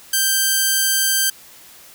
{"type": "tone", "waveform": "5% pulse", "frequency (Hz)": 1568, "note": "G6", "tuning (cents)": 0, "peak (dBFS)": -4, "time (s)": [0.13, 1.3], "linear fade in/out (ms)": 5, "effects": ["white hiss -44 dBFS RMS until 1.94 s"]}